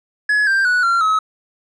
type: tone with pitch steps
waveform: triangle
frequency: 1692 / 1578.7 / 1473 / 1374.3 / 1282.3 Hz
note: G#6 / G6 / F#6 / F6 / E6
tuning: +32 / +12 / -8 / -28 / -48 cents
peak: -11 dBFS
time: 0.29-1.19 s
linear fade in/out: 5 ms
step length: 180 ms
effects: resampled to 24000 Hz